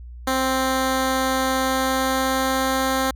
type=tone with pitch glide; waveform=10% pulse; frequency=262.5 to 264 Hz; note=C4 to C4; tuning=+6 to +16 cents; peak=-11 dBFS; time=0.27-3.11 s; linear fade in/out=5 ms; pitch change=+10 cents; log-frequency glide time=1.62-2.82 s; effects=added 60 Hz sine -35 dBFS peak until 3.15 s